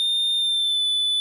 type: tone with pitch glide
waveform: triangle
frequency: 3628 to 3488 Hz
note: A#7 to A7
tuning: -48 to -16 cents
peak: -18 dBFS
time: 0-1.2 s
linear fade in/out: 0 ms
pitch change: -68 cents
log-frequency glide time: 0.36-0.85 s
effects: none